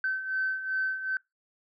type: beating tone pair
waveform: sine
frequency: 1534 / 1536.6 Hz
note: G6 / G6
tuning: -38 / -35 cents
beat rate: 2.6 Hz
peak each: -34 / -28 dBFS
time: 0.04-1.17 s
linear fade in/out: 2 ms
effects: noise-tail reverb RT60 0.2 s tail -24 dB re dry + tanh soft clip ceiling -20 dBFS